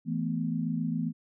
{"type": "chord", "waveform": "sine", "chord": "E suspended fourth", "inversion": "none", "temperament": "just", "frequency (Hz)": [164.81, 219.8, 247.2], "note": ["E3", "A3", "B3"], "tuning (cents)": [0, -2, 2], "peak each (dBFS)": [-31, -33, -32], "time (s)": [0.05, 1.13], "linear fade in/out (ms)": 50, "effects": []}